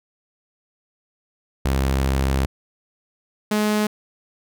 sawtooth tone pair in turn, 67 / 211.5 Hz, C2 / G#3, +42 / +32 cents, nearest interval octave + minor sixth, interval 1990 cents, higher second, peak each -14 dBFS, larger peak neither, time 1.65-2.46 / 3.51-3.87 s, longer first, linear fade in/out 5 ms, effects none

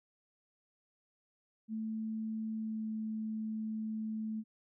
sine tone with pitch glide, 220 to 218.4 Hz, A3 to A3, 0 to -13 cents, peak -35 dBFS, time 1.68-4.44 s, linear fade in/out 50 ms, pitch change -13 cents, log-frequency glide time 2.56-2.89 s, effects none

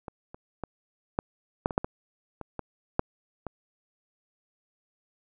clicks, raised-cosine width 1 ms, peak -23 / -28 / -19 / -11 / -9 / -20 / -8 / -17 / -23 / -19 / -8 / -20 dBFS, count 12, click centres 0.082 / 0.345 / 0.637 / 1.189 / 1.659 / 1.708 / 1.779 / 1.845 / 2.413 / 2.593 / 2.994 / 3.467 s, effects none

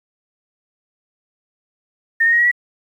sine tone with pitch steps, 1823 / 1851.7 / 1880.8 / 1910.3 / 1940.3 Hz, A#6 / A#6 / A#6 / A#6 / B6, -39 / -12 / +15 / +42 / -31 cents, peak -11 dBFS, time 2.2-2.515 s, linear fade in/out 10 ms, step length 63 ms, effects 8-bit

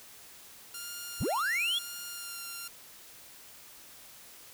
5% pulse tone with vibrato, 1396.9 Hz, F6, in tune, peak -28 dBFS, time 0.74-2.68 s, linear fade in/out 5 ms, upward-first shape sine, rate 1 Hz, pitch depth 16 cents each way
triangle linear sweep, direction up, 32.18 to 3463 Hz, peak -26 dBFS, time 1.2-1.79 s, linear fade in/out 10 ms
effects white hiss -52 dBFS RMS until 4.53 s

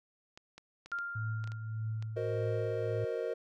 clicks, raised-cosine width 0.2 ms, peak -32 dBFS, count 9, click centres 0.375 / 0.58 / 0.86 / 0.917 / 0.987 / 1.441 / 1.475 / 1.519 / 2.025 s
sine tone with exponential decay, 1396.9 Hz, F6, in tune, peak -32 dBFS, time 0.92-2.3 s, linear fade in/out 1 ms, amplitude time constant 300 ms
sine tone with tremolo, 110 Hz, A2, in tune, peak -32 dBFS, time 1.15-3.05 s, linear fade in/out 10 ms, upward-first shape triangle, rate 1.7 Hz, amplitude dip 55%
triangle chord, C half-diminished seventh, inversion second, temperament equal, 370 / 466.2 / 523.3 / 622.3 Hz, Gb4 / Bb4 / C5 / Eb5, 0 / 0 / 0 / 0 cents, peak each -39 / -33 / -38 / -38 dBFS, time 2.16-3.34 s, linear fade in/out 10 ms
effects none

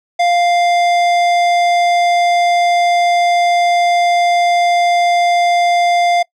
sine tone with tanh clipping, 698.5 Hz, F5, in tune, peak -12 dBFS, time 0.19-6.23 s, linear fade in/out 10 ms, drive 16 dB, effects noise-tail reverb RT60 0.1 s tail -23 dB re dry

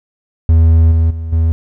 triangle tone with level steps, 81.5 Hz, E2, 19 cents flat, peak -3 / -6 / -17 / -7 dBFS, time 0.49-1.52 s, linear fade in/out 0 ms, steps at 0.91 / 1.1 / 1.32 s, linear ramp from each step 10 ms, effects none

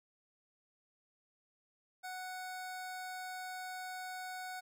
25% pulse tone, 740 Hz, F#5, in tune, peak -38 dBFS, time 2.03-4.61 s, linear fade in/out 20 ms, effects none

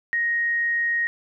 sine tone, 1873 Hz, A#6, 8 cents sharp, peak -20 dBFS, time 0.13-1.07 s, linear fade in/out 0 ms, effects none

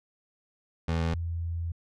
25% pulse / sine tone pair in turn, 82.41 / 84.24 Hz, E2 / E2, 0 / +38 cents, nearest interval unison, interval 38 cents, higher second, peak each -22 / -29 dBFS, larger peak first, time 0.88-1.14 / 1.14-1.72 s, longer second, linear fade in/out 5 ms, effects low-pass 5000 Hz 12 dB/octave

